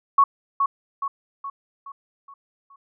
sine tone with echo, 1108.7 Hz, C#6, in tune, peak -11 dBFS, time 0.18-0.24 s, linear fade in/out 5 ms, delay 420 ms, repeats 6, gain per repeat -6 dB, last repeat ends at 2.76 s, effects none

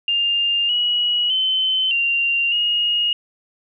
sine tone with pitch steps, 2804 / 2915 / 3062 / 2773 / 2869 Hz, F7 / F#7 / G7 / F7 / F7, +6 / -26 / -41 / -13 / +46 cents, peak -16 dBFS, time 0.08-3.13 s, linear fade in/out 2 ms, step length 610 ms, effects none

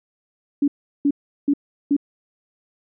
sine tone bursts, 284.9 Hz, C#4, 48 cents sharp, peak -14 dBFS, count 4, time 0.62-1.966 s, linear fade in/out 5 ms, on 59 ms, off 370 ms, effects none

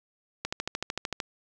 click train, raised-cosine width 0.2 ms, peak -13 dBFS, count 11, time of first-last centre 0.45-1.202 s, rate 13.3 Hz, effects none

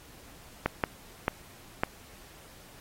clicks, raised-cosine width 0.5 ms, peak -9 dBFS, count 4, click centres 0.66 / 0.838 / 1.281 / 1.835 s, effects pink hiss -53 dBFS RMS until 2.8 s + AAC 48 kbps

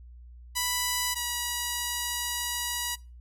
5% pulse tone pair in turn, 987.8 / 966.4 Hz, B5 / B5, 0 / -38 cents, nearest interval unison, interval 38 cents, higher first, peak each -14 / -17 dBFS, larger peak first, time 0.55-1.15 / 1.15-2.96 s, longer second, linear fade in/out 20 ms, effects noise-tail reverb RT60 0.3 s tail -22 dB re dry + added 60 Hz sine -45 dBFS peak until 3.2 s

